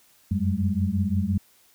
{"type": "tone cluster", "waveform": "sine", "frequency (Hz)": [89.2, 95, 191, 208.1], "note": ["F2", "F#2", "G3", "G#3"], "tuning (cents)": [37, 46, -45, 4], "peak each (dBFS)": -27, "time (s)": [0.31, 1.38], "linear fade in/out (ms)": 5, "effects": ["white hiss -59 dBFS RMS until 1.74 s"]}